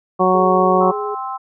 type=harmonic tone; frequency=185 Hz; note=F#3; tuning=in tune; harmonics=1 / 2 / 3 / 4 / 5 / 6; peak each=-20 / -17 / -19 / -18 / -23 / -17 dBFS; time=0.19-0.92 s; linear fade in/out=20 ms
type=tone with vibrato; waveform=sine; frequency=415.3 Hz; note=G#4; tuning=in tune; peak=-23 dBFS; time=0.34-1.15 s; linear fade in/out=10 ms; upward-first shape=triangle; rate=17 Hz; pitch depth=12 cents each way
type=chord; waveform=sine; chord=C major; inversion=second; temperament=just; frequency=784.9 / 1046.5 / 1308.1 Hz; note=G5 / C6 / E6; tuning=+2 / 0 / -14 cents; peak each=-27 / -26 / -29 dBFS; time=0.8-1.38 s; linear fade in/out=20 ms
effects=none